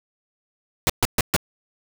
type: noise bursts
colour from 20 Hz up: pink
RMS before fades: -18 dBFS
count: 4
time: 0.87-1.364 s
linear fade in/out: 0 ms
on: 26 ms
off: 130 ms
effects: none